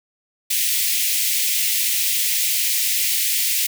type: high-pass noise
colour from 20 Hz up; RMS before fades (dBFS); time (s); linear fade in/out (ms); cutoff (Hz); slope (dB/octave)
white; -20; 0.5-3.67; 10; 2000; 48
effects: none